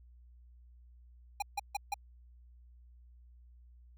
square tone bursts, 812 Hz, G#5, 39 cents flat, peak -32 dBFS, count 4, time 1.4-1.942 s, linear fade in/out 5 ms, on 23 ms, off 150 ms, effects added 60 Hz sine -55 dBFS peak until 3.97 s

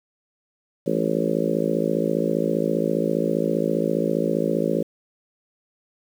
harmonic tone with a mistuned harmonic, 55 Hz, A1, in tune, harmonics 3 / 4 / 5 / 6 / 7 / 8 / 9 / 10, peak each -28 / -28 / -28 / -28 / -28 / -28 / -28 / -28 dBFS, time 0.86-4.83 s, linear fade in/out 10 ms, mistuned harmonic 3, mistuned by +41 cents, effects 8-bit

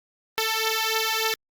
5% pulse beating tone pair, 441.4 / 444.8 Hz, A4 / A4, +5 / +19 cents, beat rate 3.4 Hz, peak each -14 dBFS, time 0.38-1.34 s, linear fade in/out 0 ms, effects Opus 32 kbps

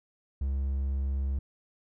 triangle tone, 68 Hz, C#2, 33 cents flat, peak -25 dBFS, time 0.41-1.39 s, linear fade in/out 5 ms, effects none

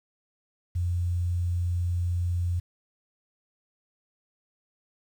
sine tone with quantisation, 87.8 Hz, F2, 10 cents sharp, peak -24 dBFS, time 0.75-2.6 s, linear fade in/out 10 ms, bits 9, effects none

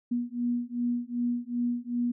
sine beating tone pair, 240 / 242.6 Hz, B3 / B3, -49 / -31 cents, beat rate 2.6 Hz, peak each -30 dBFS, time 0.11-2.12 s, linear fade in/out 10 ms, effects none

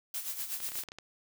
blue noise with tremolo, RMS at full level -35 dBFS, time 0.14-0.84 s, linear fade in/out 2 ms, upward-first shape sine, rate 8.2 Hz, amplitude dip 65%
clicks, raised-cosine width 0.2 ms, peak -27 dBFS, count 9, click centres 0.603 / 0.688 / 0.719 / 0.755 / 0.789 / 0.836 / 0.887 / 0.919 / 0.986 s
effects none

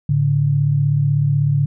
sine tone pair together, 107.95 / 144.1 Hz, A2 / D3, -33 / -33 cents, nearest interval perfect fourth, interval 500 cents, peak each -20 / -14 dBFS, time 0.09-1.66 s, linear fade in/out 5 ms, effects none

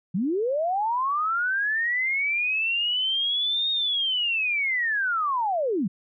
sine linear two-way sweep, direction up then down, 162.3 to 3729 to 162.3 Hz, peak -22 dBFS, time 0.14-5.88 s, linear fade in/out 10 ms, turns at 3.71 s, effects none

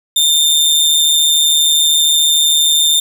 sawtooth tone with amplitude modulation, 3607 Hz, A7, 42 cents sharp, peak -4 dBFS, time 0.16-3 s, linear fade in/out 5 ms, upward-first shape sine, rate 153 Hz, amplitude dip 50%, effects none

